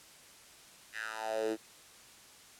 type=tone with high-pass filter sweep; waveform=10% pulse; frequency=110.5 Hz; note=A2; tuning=8 cents sharp; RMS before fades=-36 dBFS; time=0.92-1.57 s; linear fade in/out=50 ms; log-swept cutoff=2100 to 310 Hz; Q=4.8; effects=white hiss -56 dBFS RMS until 2.59 s + low-pass 10000 Hz 12 dB/octave